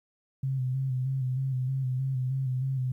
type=tone with vibrato; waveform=sine; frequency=130.8 Hz; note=C3; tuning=in tune; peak=-26 dBFS; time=0.43-2.92 s; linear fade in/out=5 ms; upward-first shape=square; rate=3.2 Hz; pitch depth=39 cents each way; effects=11-bit